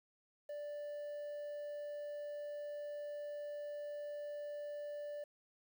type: tone with quantisation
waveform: triangle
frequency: 587.3 Hz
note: D5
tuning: in tune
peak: -40 dBFS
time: 0.49-5.24 s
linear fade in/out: 5 ms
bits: 11
effects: none